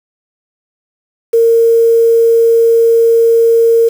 sine tone with quantisation, 460 Hz, A#4, 23 cents flat, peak -5 dBFS, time 1.33-3.89 s, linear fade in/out 10 ms, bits 5, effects none

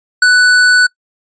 square tone with ADSR envelope, 1487 Hz, F#6, 8 cents sharp, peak -4 dBFS, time 0.22-0.87 s, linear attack 4 ms, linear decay 17 ms, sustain -2 dB, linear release 11 ms, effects noise-tail reverb RT60 0.1 s tail -24 dB re dry + resampled to 16000 Hz

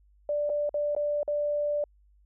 sine tone with dropouts, 588 Hz, D5, 2 cents sharp, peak -25 dBFS, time 0.29-1.84 s, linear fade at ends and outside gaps 2 ms, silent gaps 0.494-0.499 / 0.693-0.742 / 0.95-0.964 / 1.231-1.278 s, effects added 50 Hz sine -58 dBFS peak until 2.25 s

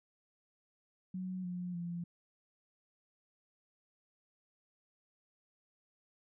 sine tone with pitch steps, 185 / 178.6 / 172.41 Hz, F#3 / F3 / F3, 0 / +39 / -22 cents, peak -37 dBFS, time 1.14-2.04 s, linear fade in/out 5 ms, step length 300 ms, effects none

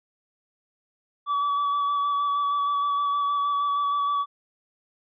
triangle tone with vibrato, 1145 Hz, D6, 44 cents flat, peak -20 dBFS, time 1.26-4.26 s, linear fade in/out 50 ms, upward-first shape square, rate 6.4 Hz, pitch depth 13 cents each way, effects resampled to 11025 Hz

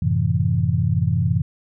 sine chord, F# half-diminished seventh, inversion none, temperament equal with one note detuned, 92.18 / 110 / 130.81 / 164.81 Hz, F#2 / A2 / C3 / E3, -6 / 0 / 0 / 0 cents, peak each -22 dBFS, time 0.02-1.42 s, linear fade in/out 5 ms, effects none

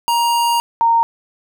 square / sine tone pair in turn, 941 / 923.2 Hz, A#5 / A#5, +16 / -17 cents, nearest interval unison, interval 33 cents, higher first, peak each -14 / -10 dBFS, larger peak second, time 0.08-0.6 / 0.81-1.03 s, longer first, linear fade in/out 0 ms, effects none

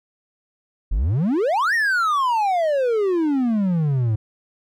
triangle exponential two-way sweep, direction up then down, 40.09 to 1900 to 104.4 Hz, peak -15 dBFS, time 0.91-4.16 s, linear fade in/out 10 ms, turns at 1.74 s, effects none

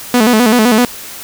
sawtooth tone with vibrato, 230.8 Hz, A#3, 17 cents flat, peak -3 dBFS, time 0.14-0.85 s, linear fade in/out 2 ms, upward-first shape square, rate 7.8 Hz, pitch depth 110 cents each way, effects white hiss -29 dBFS RMS until 1.23 s

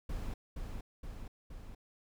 brown noise with echo, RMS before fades -38 dBFS, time 0.09-0.34 s, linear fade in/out 5 ms, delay 470 ms, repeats 3, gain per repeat -3 dB, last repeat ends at 1.75 s, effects none

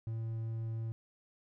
triangle tone, 112.9 Hz, A2, 45 cents sharp, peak -33 dBFS, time 0.07-0.92 s, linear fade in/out 0 ms, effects none

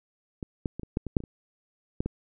clicks, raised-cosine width 3 ms, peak -21 / -15 / -22 / -25 / -13 / -21 / -8 / -25 / -28 / -14 / -17 dBFS, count 11, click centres 0.428 / 0.658 / 0.796 / 0.833 / 0.971 / 1.067 / 1.168 / 1.204 / 1.238 / 2.005 / 2.06 s, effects none

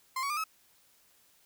35% pulse tone with pitch steps, 1046.5 / 1121.6 / 1202.1 / 1288.4 Hz, C6 / C#6 / D6 / E6, 0 / +20 / +40 / -40 cents, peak -29 dBFS, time 0.16-0.44 s, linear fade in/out 5 ms, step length 70 ms, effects white hiss -65 dBFS RMS until 1.45 s

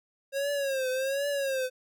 square tone with vibrato, 542 Hz, C#5, 39 cents flat, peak -28 dBFS, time 0.32-1.7 s, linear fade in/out 50 ms, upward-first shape triangle, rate 1.3 Hz, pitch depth 110 cents each way, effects none

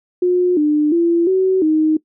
sine tone with pitch steps, 359.5 / 299.7 / 339.4 / 376.9 / 311.8 Hz, F#4 / D4 / F4 / F#4 / D#4, -50 / +35 / -49 / +32 / +4 cents, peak -11 dBFS, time 0.22-1.97 s, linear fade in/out 5 ms, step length 350 ms, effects noise-tail reverb RT60 0.1 s tail -20 dB re dry

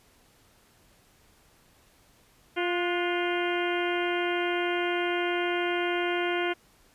harmonic tone with a mistuned harmonic, 350.4 Hz, F4, 6 cents sharp, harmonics 1 / 2 / 3 / 4 / 5 / 6 / 7 / 8 / 9, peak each -28 / -33 / -38 / -34 / -40 / -35 / -39 / -39 / -41 dBFS, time 2.56-6.54 s, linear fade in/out 20 ms, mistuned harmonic 4, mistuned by +60 cents, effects pink hiss -61 dBFS RMS until 6.94 s + resampled to 32000 Hz

